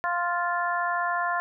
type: harmonic tone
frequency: 349.2 Hz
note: F4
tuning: in tune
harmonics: 2 / 3 / 4 / 5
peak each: -29 / -28 / -31 / -31 dBFS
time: 0.04-1.4 s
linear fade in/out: 0 ms
effects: none